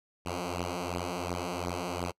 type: beating tone pair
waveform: 5% pulse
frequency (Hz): 87.2 / 90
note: F2 / F#2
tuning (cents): -2 / -47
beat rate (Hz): 2.8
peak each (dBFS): -24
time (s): 0.25-2.12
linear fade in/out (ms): 20
effects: noise-tail reverb RT60 0.1 s tail -26 dB re dry + low-pass 11000 Hz 12 dB/octave